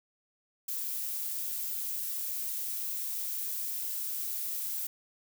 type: noise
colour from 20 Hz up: violet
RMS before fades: -35 dBFS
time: 0.68-4.87 s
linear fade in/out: 5 ms
effects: none

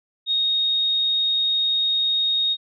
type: tone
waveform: sine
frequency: 3729 Hz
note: A#7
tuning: in tune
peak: -18 dBFS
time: 0.26-2.57 s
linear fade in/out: 50 ms
effects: none

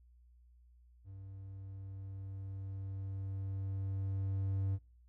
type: tone with level ramp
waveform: triangle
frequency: 97 Hz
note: G2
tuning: 18 cents flat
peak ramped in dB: -45 to -29 dBFS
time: 1.04-4.79 s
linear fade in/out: 50 ms
effects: noise-tail reverb RT60 0.4 s tail -26 dB re dry + added 60 Hz sine -60 dBFS peak until 5.08 s

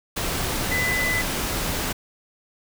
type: tone in noise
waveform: sine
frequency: 2006 Hz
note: B6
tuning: 26 cents sharp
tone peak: -22 dBFS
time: 0.71-1.22 s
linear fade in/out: 10 ms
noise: pink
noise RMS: -26 dBFS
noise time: 0.16-1.93 s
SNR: +1 dB
effects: none

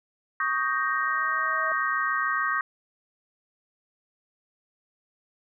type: chord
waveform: sine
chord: Eb dominant seventh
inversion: third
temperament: equal with one note detuned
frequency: 1117.7 / 1244.5 / 1568 / 1864.7 Hz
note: Db6 / Eb6 / G6 / Bb6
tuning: +14 / 0 / 0 / 0 cents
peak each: -29 dBFS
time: 0.4-2.61 s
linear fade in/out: 2 ms
type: tone with exponential growth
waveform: sine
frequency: 640 Hz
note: D#5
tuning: 49 cents sharp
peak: -31 dBFS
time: 0.57-1.72 s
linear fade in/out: 0 ms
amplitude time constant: 250 ms
effects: none

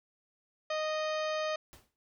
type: harmonic tone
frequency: 620 Hz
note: D#5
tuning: 6 cents flat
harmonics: 1 / 2 / 3 / 4 / 5 / 6 / 7 / 8 / 10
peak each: -32 / -38 / -42 / -44 / -46 / -48 / -49 / -50 / -52 dBFS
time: 0.7-1.56 s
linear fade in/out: 5 ms
type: noise with exponential decay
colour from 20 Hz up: pink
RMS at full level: -50 dBFS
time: 1.73-1.96 s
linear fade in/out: 0 ms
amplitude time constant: 48 ms
effects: none

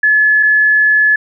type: tone pair in turn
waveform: sine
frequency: 1714 / 1714 Hz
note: A6 / A6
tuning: -46 / -46 cents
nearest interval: unison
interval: 0 cents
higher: neither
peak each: -7 dBFS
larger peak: neither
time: 0.03-0.43 / 0.43-1.16 s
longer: second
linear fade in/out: 5 ms
effects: none

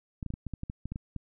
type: clicks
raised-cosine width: 5 ms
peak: -23 dBFS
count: 12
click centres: 0.228 / 0.263 / 0.304 / 0.339 / 0.467 / 0.537 / 0.634 / 0.699 / 0.856 / 0.92 / 0.959 / 1.163 s
effects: none

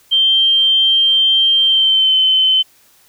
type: tone with pitch glide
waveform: sine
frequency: 3151 to 3065 Hz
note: G7 to G7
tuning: +8 to -40 cents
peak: -9 dBFS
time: 0.11-2.63 s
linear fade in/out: 20 ms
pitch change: -48 cents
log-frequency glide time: 1.64-2.15 s
effects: white hiss -51 dBFS RMS until 3.08 s

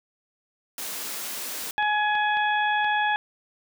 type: high-pass noise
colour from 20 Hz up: white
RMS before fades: -33 dBFS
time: 0.78-1.71 s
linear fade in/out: 2 ms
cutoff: 180 Hz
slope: 48 dB/octave
type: harmonic tone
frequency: 841 Hz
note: G#5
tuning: 22 cents sharp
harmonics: 1 / 2 / 3 / 4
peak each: -23 / -25 / -33 / -34 dBFS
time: 1.78-3.16 s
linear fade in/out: 0 ms
type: clicks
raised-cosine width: 0.3 ms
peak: -23 dBFS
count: 4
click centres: 1.826 / 2.153 / 2.371 / 2.845 s
effects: none

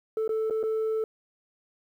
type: tone with dropouts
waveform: sine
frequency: 440 Hz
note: A4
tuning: in tune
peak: -22 dBFS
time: 0.17-1.04 s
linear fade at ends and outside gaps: 2 ms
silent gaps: 0.278-0.292 / 0.499-0.507 / 0.63-0.636 s
effects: tanh soft clip ceiling -24 dBFS + 10-bit

